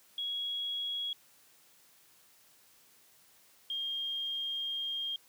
sine tone pair in turn, 3322 / 3220 Hz, G#7 / G7, 0 / +46 cents, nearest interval minor second, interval 54 cents, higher first, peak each -33 / -33 dBFS, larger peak neither, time 0.18-1.13 / 3.7-5.16 s, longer second, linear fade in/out 2 ms, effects white hiss -63 dBFS RMS until 5.28 s + high-pass 80 Hz 12 dB/octave

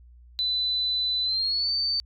sine tone with pitch glide, 4000 to 4568 Hz, B7 to D8, +21 to -49 cents, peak -23 dBFS, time 0.39-2 s, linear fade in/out 0 ms, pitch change +230 cents, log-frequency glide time 1.23-1.71 s, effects added 60 Hz sine -48 dBFS peak until 2.05 s

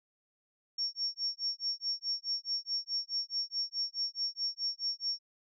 sine tone with tremolo, 5500 Hz, F8, 27 cents flat, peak -29 dBFS, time 0.78-5.19 s, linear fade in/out 5 ms, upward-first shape sine, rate 4.7 Hz, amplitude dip 100%, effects none

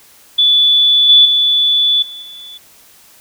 sine tone with level steps, 3461 Hz, A7, 29 cents flat, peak -7 / -3 / -9 / -27 / -30 dBFS, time 0.38-2.58 s, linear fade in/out 10 ms, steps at 1.09 / 1.25 / 2.02 / 2.22 s, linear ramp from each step 5 ms, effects white hiss -45 dBFS RMS until 3.2 s

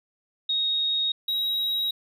sine / triangle tone pair in turn, 3749 / 3828 Hz, A#7 / A#7, +9 / +45 cents, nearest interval unison, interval 36 cents, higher second, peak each -22 dBFS, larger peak neither, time 0.49-1.12 / 1.28-1.91 s, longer neither, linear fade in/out 5 ms, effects none

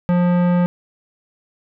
sine tone with tanh clipping, 176.8 Hz, F3, 22 cents sharp, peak -15 dBFS, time 0.09-0.66 s, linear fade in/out 0 ms, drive 17 dB, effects none

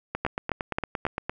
two click trains, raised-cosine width 0.5 ms, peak -10 / -13 dBFS, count 4 / 11, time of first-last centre 0.25-1.052 / 0.15-1.295 s, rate 3.74 / 8.73 Hz, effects none

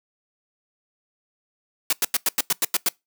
white noise bursts, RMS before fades -20 dBFS, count 9, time 1.9-2.888 s, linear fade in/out 2 ms, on 28 ms, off 92 ms, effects noise-tail reverb RT60 0.2 s tail -25 dB re dry + high-pass 200 Hz 12 dB/octave

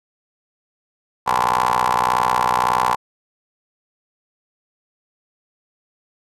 20% pulse ring-modulated tone, 61.74 Hz, B1, in tune, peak -8 dBFS, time 1.26-2.96 s, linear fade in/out 20 ms, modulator 949 Hz, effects resampled to 32000 Hz

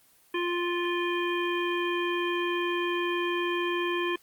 harmonic tone, 349.6 Hz, F4, 2 cents sharp, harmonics 1 / 3 / 5 / 7 / 9, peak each -28 / -33 / -35 / -36 / -38 dBFS, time 0.34-4.16 s, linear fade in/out 5 ms, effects white hiss -61 dBFS RMS until 4.22 s + Opus 24 kbps

